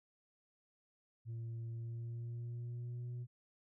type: tone with pitch glide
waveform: sine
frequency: 115.1 to 121.94 Hz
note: A#2 to B2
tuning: -22 to -22 cents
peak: -38 dBFS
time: 1.25-3.27 s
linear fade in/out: 50 ms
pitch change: +100 cents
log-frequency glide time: 1.71-3.11 s
effects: tanh soft clip ceiling -40 dBFS